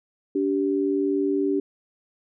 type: tone pair together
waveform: sine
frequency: 288.3 / 388.5 Hz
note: D4 / G4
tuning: -32 / -16 cents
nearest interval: perfect fourth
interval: 516 cents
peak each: -23 dBFS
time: 0.35-1.6 s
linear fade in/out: 5 ms
effects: none